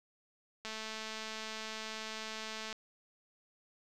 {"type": "click train", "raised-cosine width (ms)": 0.2, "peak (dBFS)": -25, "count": 456, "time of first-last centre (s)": [0.65, 2.728], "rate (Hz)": 219, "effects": []}